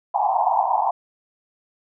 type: band-pass noise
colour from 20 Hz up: pink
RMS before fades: -20 dBFS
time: 0.14-0.91 s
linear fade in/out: 5 ms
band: 690 to 1000 Hz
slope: 96 dB/octave
effects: none